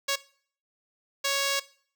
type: tone bursts at uneven times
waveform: 5% pulse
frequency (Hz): 554.4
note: C#5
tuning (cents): 0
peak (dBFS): -13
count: 2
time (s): 0.08-0.16 / 1.24-1.6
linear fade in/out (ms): 10
effects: noise-tail reverb RT60 0.5 s tail -19 dB re dry